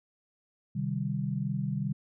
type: chord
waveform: sine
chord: C minor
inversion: none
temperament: equal with one note detuned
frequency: 130.81 / 153.24 / 196 Hz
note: C3 / Eb3 / G3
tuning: 0 / -26 / 0 cents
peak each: -33 dBFS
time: 0.75-1.93 s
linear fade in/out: 10 ms
effects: none